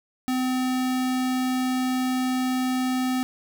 square tone, 255.9 Hz, C4, 38 cents flat, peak -23 dBFS, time 0.28-3.23 s, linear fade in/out 0 ms, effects none

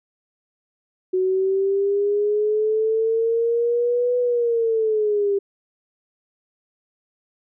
sine linear two-way sweep, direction up then down, 369.3 to 493.9 to 395 Hz, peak -17 dBFS, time 1.13-5.39 s, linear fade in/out 10 ms, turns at 4.18 s, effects none

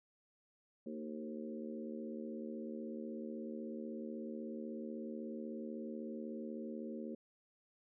harmonic tone with a mistuned harmonic, 76.2 Hz, D#2, 36 cents flat, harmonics 3 / 4 / 5 / 6 / 7, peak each -44 / -49 / -49 / -53 / -51 dBFS, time 0.86-7.15 s, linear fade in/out 5 ms, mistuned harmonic 4, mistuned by +21 cents, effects none

